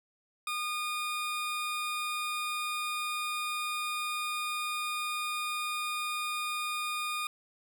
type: tone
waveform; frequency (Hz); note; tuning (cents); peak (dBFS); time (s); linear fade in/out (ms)
20% pulse; 1222; D#6; -32; -27; 0.47-7.27; 2
effects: none

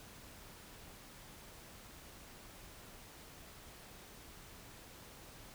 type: silence
effects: pink hiss -55 dBFS RMS until 5.54 s

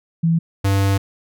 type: tone pair in turn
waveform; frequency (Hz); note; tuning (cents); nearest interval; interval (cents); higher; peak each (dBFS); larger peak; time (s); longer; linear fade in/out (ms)
sine / square; 165.4 / 98.25; E3 / G2; +6 / +4; major sixth; 902; first; -13 / -15; first; 0.23-0.39 / 0.64-0.98; second; 10
effects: none

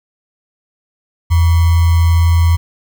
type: tone with sample-and-hold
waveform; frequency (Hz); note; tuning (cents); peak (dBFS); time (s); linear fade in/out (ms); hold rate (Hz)
sine; 84; E2; +33; -7; 1.3-2.57; 20; 1050
effects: none

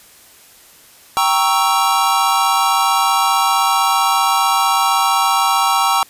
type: chord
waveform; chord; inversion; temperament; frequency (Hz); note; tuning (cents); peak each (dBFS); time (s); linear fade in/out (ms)
square; G diminished seventh; none; equal; 784 / 932.3 / 1108.7 / 1318.5; G5 / Bb5 / Db6 / Fb6; 0 / 0 / 0 / 0; -19; 1.17-6.03; 0
effects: white hiss -45 dBFS RMS until 6.09 s + resampled to 32000 Hz

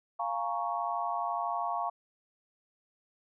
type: chord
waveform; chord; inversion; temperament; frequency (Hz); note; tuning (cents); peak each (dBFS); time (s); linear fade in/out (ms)
sine; Bb minor seventh; second; equal; 698.5 / 830.6 / 932.3 / 1108.7; F5 / Ab5 / Bb5 / Db6; 0 / 0 / 0 / 0; -34 / -38 / -36 / -35; 0.19-1.9; 10
effects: none

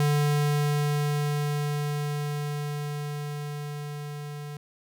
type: tone with level ramp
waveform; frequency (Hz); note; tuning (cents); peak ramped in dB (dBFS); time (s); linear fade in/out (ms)
square; 146.83; D3; 0; -21 to -36; 0-4.57; 2
effects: none

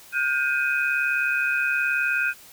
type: tone cluster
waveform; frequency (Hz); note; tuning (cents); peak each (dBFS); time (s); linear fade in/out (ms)
sine; 1432 / 1571 / 2501; F6 / G6 / D#7; +43 / +3 / +8; -25; 0.12-2.34; 50
effects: white hiss -48 dBFS RMS until 2.52 s

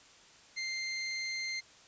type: tone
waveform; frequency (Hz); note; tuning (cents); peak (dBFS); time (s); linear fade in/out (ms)
25% pulse; 2093; C7; 0; -31; 0.56-1.61; 20
effects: white hiss -58 dBFS RMS until 1.87 s + resampled to 16000 Hz

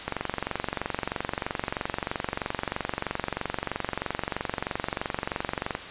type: click train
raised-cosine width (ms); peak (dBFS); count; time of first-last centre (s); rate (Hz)
0.5; -12; 132; 0.08-5.751; 23.1
effects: white hiss -38 dBFS RMS until 5.9 s + resampled to 8000 Hz

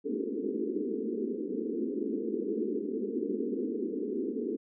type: band-pass noise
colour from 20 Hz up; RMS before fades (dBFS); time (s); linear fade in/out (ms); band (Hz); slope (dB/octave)
white; -33; 0.04-4.57; 20; 210 to 450; 96
effects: none

